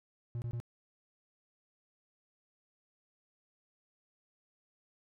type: tone bursts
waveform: triangle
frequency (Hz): 118.6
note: A#2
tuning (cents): +30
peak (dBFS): -33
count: 3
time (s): 0.35-0.601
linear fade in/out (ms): 0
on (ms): 69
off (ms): 22
effects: none